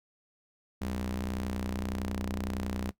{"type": "ring-modulated tone", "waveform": "sawtooth", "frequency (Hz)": 61.74, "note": "B1", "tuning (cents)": 0, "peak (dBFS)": -25, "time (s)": [0.81, 2.91], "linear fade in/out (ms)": 10, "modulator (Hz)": 139, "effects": ["noise-tail reverb RT60 0.1 s tail -18 dB re dry"]}